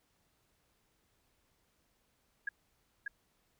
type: tone with echo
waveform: sine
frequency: 1648 Hz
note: G#6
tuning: 14 cents flat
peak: -32 dBFS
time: 2.47-2.49 s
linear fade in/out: 5 ms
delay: 590 ms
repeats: 1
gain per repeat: -3 dB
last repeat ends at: 3.08 s
effects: pink hiss -75 dBFS RMS until 3.59 s